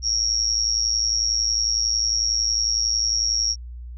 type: tone with amplitude modulation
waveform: sine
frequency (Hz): 5588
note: F8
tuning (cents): 0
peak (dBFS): -15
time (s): 0.02-3.56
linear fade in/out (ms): 50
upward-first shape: sine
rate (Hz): 111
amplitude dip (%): 90
effects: added 60 Hz sine -33 dBFS peak until 3.97 s